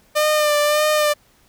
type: tone with vibrato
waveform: sawtooth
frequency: 600 Hz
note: D5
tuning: 37 cents sharp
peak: -11 dBFS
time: 0.15-1.14 s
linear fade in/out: 20 ms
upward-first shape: sine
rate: 1.7 Hz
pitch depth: 31 cents each way
effects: pink hiss -56 dBFS RMS until 1.48 s